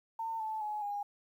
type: tone with pitch steps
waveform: sine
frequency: 903 / 873.2 / 844.5 / 816.7 Hz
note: A5 / A5 / G#5 / G#5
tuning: +45 / -13 / +29 / -29 cents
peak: -34 dBFS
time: 0.19-1.03 s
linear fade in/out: 5 ms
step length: 210 ms
effects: 11-bit